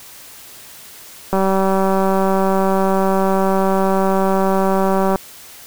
click train, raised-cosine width 1 ms, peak -4 dBFS, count 736, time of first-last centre 1.33-5.158 s, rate 192 Hz, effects white hiss -39 dBFS RMS until 5.66 s

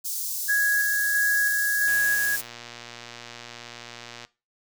white high-pass noise, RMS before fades -30 dBFS, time 0.04-2.42 s, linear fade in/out 20 ms, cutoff 5000 Hz, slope 24 dB/octave
sine tone with tremolo, 1661.2 Hz, G#6, in tune, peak -19 dBFS, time 0.48-2.37 s, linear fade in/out 20 ms, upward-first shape square, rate 1.5 Hz, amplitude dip 25%
click train, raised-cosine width 0.2 ms, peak -22 dBFS, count 283, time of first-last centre 1.88-4.25 s, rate 119 Hz
effects noise-tail reverb RT60 0.3 s tail -20 dB re dry

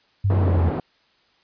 sine exponential sweep, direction down, 100 to 82.41 Hz, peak -16 dBFS, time 0.24-0.7 s, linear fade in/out 10 ms
pink band-pass noise, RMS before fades -26 dBFS, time 0.3-0.8 s, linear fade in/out 2 ms, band 110 to 710 Hz, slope 12 dB/octave
effects white hiss -61 dBFS RMS until 1.43 s + resampled to 11025 Hz

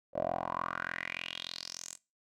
10% pulse tone with band-pass filter sweep, 43.37 Hz, F1, 11 cents flat, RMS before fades -38 dBFS, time 0.13-1.98 s, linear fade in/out 50 ms, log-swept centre 550 to 7900 Hz, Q 5.5, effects noise-tail reverb RT60 0.3 s tail -23 dB re dry

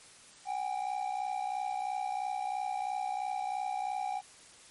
triangle ring-modulated tone, 784 Hz, G5, in tune, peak -27 dBFS, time 0.45-4.22 s, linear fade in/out 50 ms, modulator 31.5 Hz, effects white hiss -55 dBFS RMS until 4.7 s + MP3 48 kbps

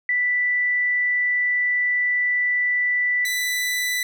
sine / sawtooth tone pair in turn, 1975 / 1985.4 Hz, B6 / B6, 0 / +9 cents, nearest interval unison, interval 9 cents, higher second, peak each -18 dBFS, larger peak neither, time 0.09-3.25 / 3.25-4.03 s, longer first, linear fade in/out 2 ms, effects none

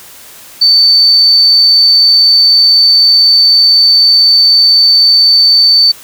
sine tone, 4542 Hz, C#8, 41 cents sharp, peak -3 dBFS, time 0.61-5.92 s, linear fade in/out 10 ms, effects white hiss -34 dBFS RMS until 6.03 s

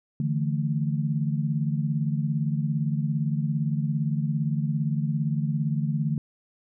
sine chord, D suspended second, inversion none, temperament equal with one note detuned, 147.26 / 164.81 / 220 Hz, D3 / E3 / A3, +5 / 0 / 0 cents, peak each -25 / -29 / -30 dBFS, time 0.2-6.18 s, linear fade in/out 2 ms, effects none

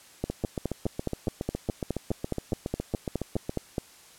two click trains, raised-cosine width 2 ms, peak -14 / -16 dBFS, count 18 / 24, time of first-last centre 0.24-3.782 / 0.3-3.494 s, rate 4.8 / 7.2 Hz, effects white hiss -53 dBFS RMS until 4.18 s + low-pass 11000 Hz 12 dB/octave

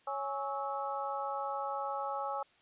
harmonic tone with a mistuned harmonic, 277.4 Hz, C#4, 1 cent sharp, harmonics 2 / 3 / 4 / 5, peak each -40 / -37 / -42 / -40 dBFS, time 0.07-2.43 s, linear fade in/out 5 ms, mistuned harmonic 5, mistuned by -110 cents, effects white hiss -66 dBFS RMS until 2.61 s + resampled to 8000 Hz

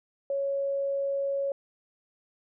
sine tone, 554.4 Hz, C#5, in tune, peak -26 dBFS, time 0.3-1.52 s, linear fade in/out 2 ms, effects none

